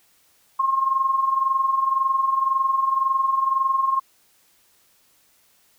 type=tone with amplitude modulation; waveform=sine; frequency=1070 Hz; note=C6; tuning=38 cents sharp; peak=-15 dBFS; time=0.59-4 s; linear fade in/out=10 ms; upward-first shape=sine; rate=21.9 Hz; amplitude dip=65%; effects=white hiss -60 dBFS RMS until 5.78 s